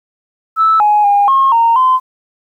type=tone with pitch steps; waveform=sine; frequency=1312 / 837 / 811 / 1078 / 923 / 1030 Hz; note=E6 / G#5 / G#5 / C#6 / A#5 / C6; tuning=-9 / +13 / -41 / -49 / -17 / -28 cents; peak=-6 dBFS; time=0.56-2 s; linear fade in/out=50 ms; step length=240 ms; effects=tanh soft clip ceiling -2 dBFS + 8-bit